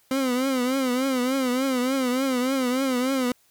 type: tone with vibrato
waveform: 30% pulse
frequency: 258.4 Hz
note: C4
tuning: 21 cents flat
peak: -19 dBFS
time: 0.11-3.32 s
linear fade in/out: 2 ms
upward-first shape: triangle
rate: 3.4 Hz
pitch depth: 110 cents each way
effects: white hiss -62 dBFS RMS until 3.5 s